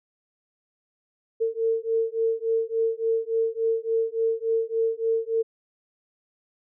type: beating tone pair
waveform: sine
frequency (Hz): 450.6 / 454.1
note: A4 / A#4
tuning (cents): +41 / -45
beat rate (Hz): 3.5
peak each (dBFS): -25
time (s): 1.4-5.43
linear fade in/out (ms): 20
effects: none